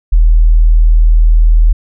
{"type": "tone", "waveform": "sine", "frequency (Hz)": 40.06, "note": "E1", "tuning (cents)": -49, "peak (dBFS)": -3, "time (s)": [0.12, 1.73], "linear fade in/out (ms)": 10, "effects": []}